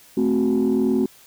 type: chord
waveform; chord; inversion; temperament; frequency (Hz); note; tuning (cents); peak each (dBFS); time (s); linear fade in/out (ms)
sine; F# diminished; first; equal; 220 / 261.6 / 370; A3 / C4 / F#4; 0 / 0 / 0; -20 / -19 / -20; 0.17-1.06; 5
effects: tanh soft clip ceiling -12 dBFS + white hiss -50 dBFS RMS until 1.26 s